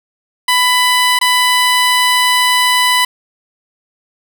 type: tone with dropouts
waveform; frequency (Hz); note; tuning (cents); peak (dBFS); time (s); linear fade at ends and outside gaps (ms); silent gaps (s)
15% pulse; 996; B5; +14; -3; 0.48-3.05; 5; 1.19-1.212
effects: none